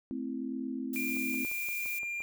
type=chord; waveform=sine; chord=A minor; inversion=none; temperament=equal; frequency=220 / 261.6 / 329.6 Hz; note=A3 / C4 / E4; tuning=0 / 0 / 0 cents; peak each=-40 / -35 / -41 dBFS; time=0.11-1.45 s; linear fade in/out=0 ms
type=noise; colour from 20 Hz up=violet; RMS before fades=-40 dBFS; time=0.93-1.99 s; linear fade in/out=5 ms
type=tone; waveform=triangle; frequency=2394 Hz; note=D7; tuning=33 cents sharp; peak=-32 dBFS; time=0.96-2.22 s; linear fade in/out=0 ms
type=click train; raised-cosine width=1 ms; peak=-37 dBFS; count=7; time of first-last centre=1.17-2.204 s; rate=5.8 Hz
effects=none